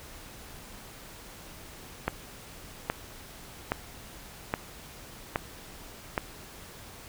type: click train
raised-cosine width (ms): 0.5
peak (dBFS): -11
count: 6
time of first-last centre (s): 2.08-6.178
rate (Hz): 1.22
effects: pink hiss -47 dBFS RMS until 7.08 s